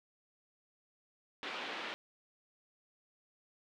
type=band-pass noise; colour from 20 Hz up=white; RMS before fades=-42 dBFS; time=1.43-1.94 s; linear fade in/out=0 ms; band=240 to 3300 Hz; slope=24 dB/octave; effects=none